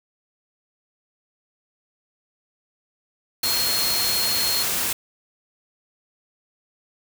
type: tone in noise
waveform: sine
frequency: 4264 Hz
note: C8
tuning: 32 cents sharp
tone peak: -23 dBFS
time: 3.43-4.63 s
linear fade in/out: 5 ms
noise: white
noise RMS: -24 dBFS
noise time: 3.43-4.93 s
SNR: -2 dB
effects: none